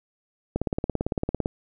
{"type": "click train", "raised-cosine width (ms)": 2, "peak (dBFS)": -11, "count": 17, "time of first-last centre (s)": [0.56, 1.459], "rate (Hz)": 17.8, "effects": []}